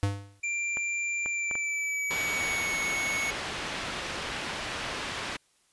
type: tone with exponential decay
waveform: square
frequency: 100 Hz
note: G2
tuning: 35 cents sharp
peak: -22 dBFS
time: 0.03-0.4 s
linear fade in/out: 0 ms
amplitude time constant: 79 ms
type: tone with pitch glide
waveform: square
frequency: 2367 to 2208 Hz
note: D7 to C#7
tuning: +13 to -7 cents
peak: -29 dBFS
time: 0.43-3.31 s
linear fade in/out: 10 ms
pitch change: -120 cents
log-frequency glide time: 1.28-2.74 s
type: clicks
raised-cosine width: 0.5 ms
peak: -22 dBFS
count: 6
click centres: 0.771 / 1.26 / 1.512 / 1.554 / 2.133 / 2.412 s
type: low-pass noise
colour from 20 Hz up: white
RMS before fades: -35 dBFS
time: 2.1-5.37 s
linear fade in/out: 10 ms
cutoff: 3000 Hz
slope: 12 dB/octave
effects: white hiss -67 dBFS RMS until 5.72 s + resampled to 24000 Hz